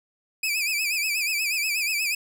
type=tone with vibrato; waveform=sawtooth; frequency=2449 Hz; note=D#7; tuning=28 cents flat; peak=-20 dBFS; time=0.43-2.15 s; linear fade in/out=5 ms; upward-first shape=sine; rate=8.3 Hz; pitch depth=110 cents each way; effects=none